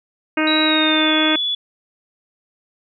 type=harmonic tone; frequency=311.1 Hz; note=D#4; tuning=in tune; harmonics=1 / 2 / 3 / 4 / 5 / 6 / 7 / 8 / 9; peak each=-18 / -24 / -28 / -26 / -24 / -29 / -26 / -26 / -30 dBFS; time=0.37-1.36 s; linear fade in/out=5 ms
type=tone with pitch glide; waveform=sine; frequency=3867 to 3425 Hz; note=B7 to A7; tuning=-37 to -47 cents; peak=-18 dBFS; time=0.47-1.55 s; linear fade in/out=5 ms; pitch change=-210 cents; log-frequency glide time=0.63-1.14 s
effects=none